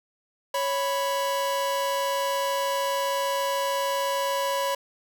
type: tone pair together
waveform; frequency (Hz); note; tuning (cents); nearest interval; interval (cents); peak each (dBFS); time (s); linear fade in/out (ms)
45% pulse; 554.4 / 987.8; C#5 / B5; 0 / 0; minor seventh; 1000; -27; 0.54-4.75; 5
effects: none